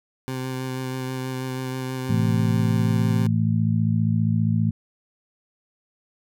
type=tone with vibrato; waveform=20% pulse; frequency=129.7 Hz; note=C3; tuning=15 cents flat; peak=-22 dBFS; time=0.28-3.27 s; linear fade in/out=0 ms; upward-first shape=sine; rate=6.2 Hz; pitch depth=14 cents each way
type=harmonic tone; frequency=55 Hz; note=A1; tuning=in tune; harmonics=2 / 3 / 4; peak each=-21 / -23 / -24 dBFS; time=2.09-4.71 s; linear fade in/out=10 ms
effects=none